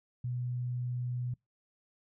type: tone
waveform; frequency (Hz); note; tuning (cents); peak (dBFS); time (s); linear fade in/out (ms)
sine; 123.47; B2; 0; -32; 0.24-1.34; 5
effects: noise-tail reverb RT60 0.2 s tail -26 dB re dry